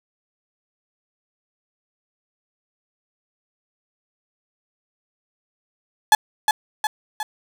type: tone with echo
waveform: 35% pulse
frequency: 856 Hz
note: A5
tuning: 48 cents flat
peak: -7 dBFS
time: 6.12-6.15 s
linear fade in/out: 2 ms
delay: 360 ms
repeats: 3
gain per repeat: -5 dB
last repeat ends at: 7.23 s
effects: none